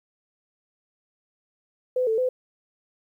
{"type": "tone with pitch steps", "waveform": "sine", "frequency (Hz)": [506, 444, 508], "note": ["B4", "A4", "B4"], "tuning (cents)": [42, 16, 49], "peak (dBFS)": -20, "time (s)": [1.96, 2.29], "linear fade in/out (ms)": 5, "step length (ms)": 110, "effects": ["10-bit"]}